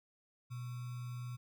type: tone with sample-and-hold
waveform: sine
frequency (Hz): 122.6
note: B2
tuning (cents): -12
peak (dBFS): -40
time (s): 0.5-1.37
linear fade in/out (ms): 20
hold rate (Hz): 1225
effects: none